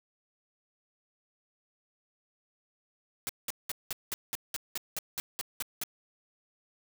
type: noise bursts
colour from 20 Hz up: white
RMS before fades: -34 dBFS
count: 13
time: 3.27-5.836 s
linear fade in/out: 0 ms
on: 22 ms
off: 190 ms
effects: none